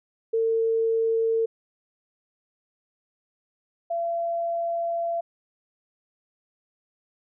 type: tone pair in turn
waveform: sine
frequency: 451.8 / 678.5 Hz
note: A4 / E5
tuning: +46 / +50 cents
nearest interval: perfect fifth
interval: 704 cents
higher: second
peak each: -20 / -24 dBFS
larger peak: first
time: 0.33-1.46 / 3.9-5.21 s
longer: second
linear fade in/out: 10 ms
effects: none